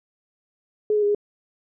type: tone with pitch steps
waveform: sine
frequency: 423.8 / 419.4 / 409.6 / 413.4 Hz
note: G#4 / G#4 / G#4 / G#4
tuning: +35 / +17 / -24 / -8 cents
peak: -17 dBFS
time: 0.9-1.148 s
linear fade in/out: 2 ms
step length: 62 ms
effects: none